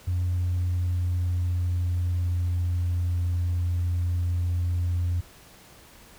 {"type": "tone with pitch glide", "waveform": "sine", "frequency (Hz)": [89.2, 87.52], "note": ["F2", "F2"], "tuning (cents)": [37, 4], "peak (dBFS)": -21, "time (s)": [0.07, 5.21], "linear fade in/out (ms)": 10, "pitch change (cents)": -33, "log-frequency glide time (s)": [0.22, 3.27], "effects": ["tanh soft clip ceiling -20 dBFS", "pink hiss -51 dBFS RMS until 6.18 s"]}